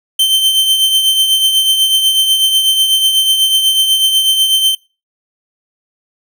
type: tone with tremolo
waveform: 45% pulse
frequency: 3105 Hz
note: G7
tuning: 17 cents flat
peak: -6 dBFS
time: 0.19-4.75 s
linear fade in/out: 5 ms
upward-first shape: triangle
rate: 8.1 Hz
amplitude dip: 55%
effects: noise-tail reverb RT60 0.3 s tail -23 dB re dry